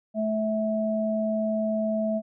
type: tone pair together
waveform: sine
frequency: 217.5 / 651.8 Hz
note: A3 / E5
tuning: -20 / -20 cents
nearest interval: octave + perfect fifth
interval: 1900 cents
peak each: -26 dBFS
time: 0.14-2.22 s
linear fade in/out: 50 ms
effects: none